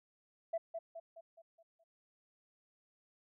sine tone with echo, 663 Hz, E5, 10 cents sharp, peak -32 dBFS, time 0.53-0.58 s, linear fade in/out 10 ms, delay 210 ms, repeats 6, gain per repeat -6 dB, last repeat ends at 1.84 s, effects tanh soft clip ceiling -29 dBFS

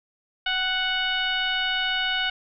sine tone with frequency modulation, 2216 Hz, C#7, 1 cent flat, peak -22 dBFS, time 0.46-2.3 s, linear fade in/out 5 ms, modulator 733 Hz, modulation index 1.8, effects none

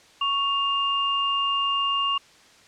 sine tone pair together, 1114 / 2807 Hz, C#6 / F7, +8 / +8 cents, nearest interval octave + major third, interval 1600 cents, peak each -24 dBFS, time 0.21-2.18 s, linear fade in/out 5 ms, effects white hiss -53 dBFS RMS until 2.67 s + low-pass 6000 Hz 12 dB/octave

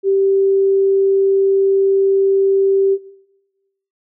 sine tone, 390.1 Hz, G4, 8 cents flat, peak -11 dBFS, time 0.03-2.98 s, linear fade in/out 50 ms, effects noise-tail reverb RT60 1.0 s tail -17 dB re dry

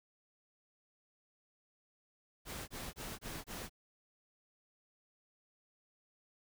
pink noise bursts, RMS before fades -44 dBFS, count 5, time 2.45-3.696 s, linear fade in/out 50 ms, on 230 ms, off 24 ms, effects none

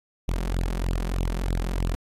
sawtooth tone with flanger, 43.65 Hz, F1, in tune, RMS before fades -26 dBFS, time 0.28-1.95 s, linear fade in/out 0 ms, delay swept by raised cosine 0.25 to 5.55 ms, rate 3.2 Hz, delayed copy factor +0.9, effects resampled to 32000 Hz

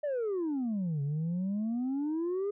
sine exponential two-way sweep, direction down then up, 611 to 138.59 to 414.9 Hz, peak -27 dBFS, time 0.03-2.51 s, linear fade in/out 10 ms, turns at 1.02 s, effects tanh soft clip ceiling -28 dBFS

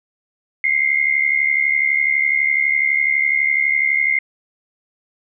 sine tone pair together, 2075 / 2147 Hz, C7 / C7, -15 / +44 cents, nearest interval minor second, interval 59 cents, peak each -17 dBFS, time 0.64-4.19 s, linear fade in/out 2 ms, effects none

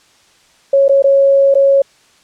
sine tone with dropouts, 551 Hz, C#5, 11 cents flat, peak -6 dBFS, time 0.73-1.82 s, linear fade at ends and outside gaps 5 ms, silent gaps 0.882-0.893 / 1.023-1.041 / 1.542-1.552 s, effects white hiss -50 dBFS RMS until 2.23 s + low-pass 7000 Hz 12 dB/octave

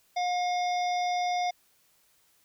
harmonic tone, 716 Hz, F5, 43 cents sharp, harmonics 1 / 3 / 5 / 7 / 8, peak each -26 / -37 / -41 / -43 / -45 dBFS, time 0.16-1.51 s, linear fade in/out 10 ms, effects white hiss -66 dBFS RMS until 2.44 s

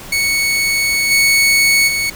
sawtooth tone with level steps, 2217 Hz, C#7, in tune, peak -10 / -6 / -12 dBFS, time 0.12-2.1 s, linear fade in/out 5 ms, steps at 1.1 / 1.87 s, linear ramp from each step 20 ms, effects pink hiss -33 dBFS RMS until 2.15 s

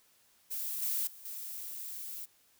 violet noise with level steps, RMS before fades -37 / -33 / -52 / -42 dBFS, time 0.5-2.26 s, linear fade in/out 20 ms, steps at 0.82 / 1.07 / 1.25 s, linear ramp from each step 2 ms, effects white hiss -67 dBFS RMS until 2.59 s

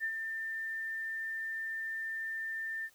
sine tone with ADSR envelope, 1793 Hz, A6, 32 cents sharp, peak -30 dBFS, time 0-2.9 s, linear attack 41 ms, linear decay 72 ms, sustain -5 dB, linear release 56 ms, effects white hiss -65 dBFS RMS until 2.94 s

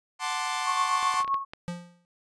sawtooth chord, D dominant seventh, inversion first, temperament equal, 740 / 880 / 1046.5 / 1174.7 Hz, F#5 / A5 / C6 / D6, 0 / 0 / 0 / 0 cents, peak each -31 / -30 / -28 / -31 dBFS, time 0.19-1.24 s, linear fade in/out 50 ms
sine tone with tremolo, 1097 Hz, C#6, 18 cents flat, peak -21 dBFS, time 0.65-1.45 s, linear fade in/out 50 ms, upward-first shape triangle, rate 7.7 Hz, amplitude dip 75%
clicks, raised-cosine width 0.3 ms, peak -23 dBFS, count 7, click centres 1.028 / 1.141 / 1.204 / 1.246 / 1.278 / 1.343 / 1.535 s
square tone with exponential decay, 174.61 Hz, F3, in tune, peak -29 dBFS, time 1.68-2.05 s, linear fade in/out 0 ms, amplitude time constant 80 ms
effects resampled to 22050 Hz

